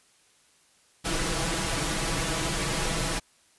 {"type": "noise with comb filter", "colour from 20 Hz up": "pink", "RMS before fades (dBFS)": -28, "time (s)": [1.04, 3.2], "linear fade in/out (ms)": 20, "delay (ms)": 6.1, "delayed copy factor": 0.8, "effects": ["white hiss -62 dBFS RMS until 3.58 s", "resampled to 24000 Hz"]}